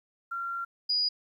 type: tone pair in turn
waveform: sine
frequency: 1376 / 4904 Hz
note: F6 / D#8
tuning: -26 / -26 cents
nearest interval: octave + minor seventh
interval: 2200 cents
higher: second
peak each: -31 / -24 dBFS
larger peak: second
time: 0.31-0.65 / 0.89-1.09 s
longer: first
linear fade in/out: 10 ms
effects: 11-bit